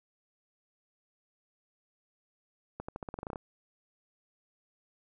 accelerating click train, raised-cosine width 1 ms, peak -24 dBFS, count 12, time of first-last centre 2.8-3.358 s, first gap 85 ms, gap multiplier 0.89, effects none

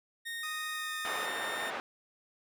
30% pulse tone with pitch glide, 1850 to 1821.4 Hz, A#6 to A#6, -14 to -41 cents, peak -34 dBFS, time 0.25-1.71 s, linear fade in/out 20 ms, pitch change -27 cents, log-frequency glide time 0.74-0.95 s
sawtooth tone, 1244.5 Hz, D#6, in tune, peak -36 dBFS, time 0.43-1.26 s, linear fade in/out 5 ms
pink band-pass noise, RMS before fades -38 dBFS, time 1.05-1.8 s, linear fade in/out 0 ms, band 560 to 2000 Hz, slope 12 dB/octave
effects none

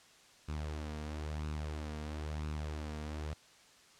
sawtooth tone with flanger, 76 Hz, D#2, 40 cents flat, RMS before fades -40 dBFS, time 0.48-3.34 s, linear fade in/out 10 ms, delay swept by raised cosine 0.75 to 4.35 ms, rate 1 Hz, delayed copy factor +0.5, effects white hiss -61 dBFS RMS until 3.99 s + low-pass 7000 Hz 12 dB/octave

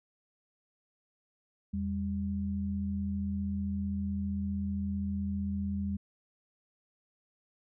sine tone pair together, 83.6 / 199.07 Hz, E2 / G3, +25 / +27 cents, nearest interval octave + minor third, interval 1502 cents, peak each -35 / -32 dBFS, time 1.73-5.97 s, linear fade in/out 10 ms, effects none

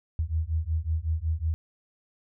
sine beating tone pair, 77.6 / 83 Hz, D#2 / E2, -4 / +12 cents, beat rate 5.4 Hz, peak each -28 dBFS, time 0.19-1.54 s, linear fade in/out 0 ms, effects none

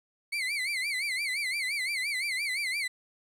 35% pulse tone with vibrato, 2174 Hz, C#7, 34 cents flat, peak -27 dBFS, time 0.32-2.88 s, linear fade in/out 10 ms, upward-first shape sine, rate 5.8 Hz, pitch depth 150 cents each way, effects low-pass 11000 Hz 12 dB/octave + 10-bit

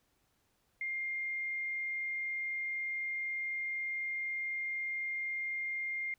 sine tone, 2114 Hz, C7, 17 cents sharp, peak -34 dBFS, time 0.81-6.14 s, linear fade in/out 2 ms, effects pink hiss -75 dBFS RMS until 6.18 s

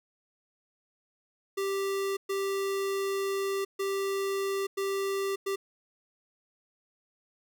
square tone bursts at uneven times, 392.1 Hz, G4, in tune, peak -29 dBFS, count 5, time 1.57-2.17 / 2.29-3.65 / 3.79-4.67 / 4.77-5.36 / 5.46-5.56 s, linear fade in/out 10 ms, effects none

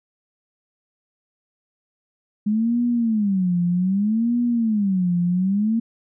sine tone with vibrato, 205.1 Hz, G#3, 21 cents flat, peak -17 dBFS, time 2.46-5.8 s, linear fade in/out 10 ms, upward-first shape sine, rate 0.64 Hz, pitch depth 280 cents each way, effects none

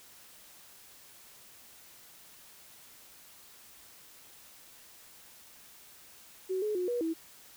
sine tone with pitch steps, 375.3 / 424 / 361 / 483.2 / 326 Hz, F#4 / G#4 / F#4 / B4 / E4, +25 / +36 / -43 / -38 / -19 cents, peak -29 dBFS, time 6.49-7.14 s, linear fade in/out 20 ms, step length 130 ms, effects white hiss -55 dBFS RMS until 7.56 s

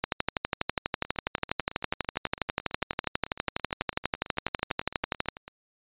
two click trains, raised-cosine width 0.3 ms, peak -24 / -9 dBFS, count 41 / 65, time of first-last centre 1.05-5.48 / 0.04-5.286 s, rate 9.03 / 12.2 Hz, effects resampled to 8000 Hz

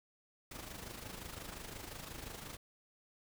pink noise with amplitude modulation, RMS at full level -45 dBFS, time 0.51-2.57 s, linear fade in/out 5 ms, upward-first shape sine, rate 25.7 Hz, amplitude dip 60%, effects none

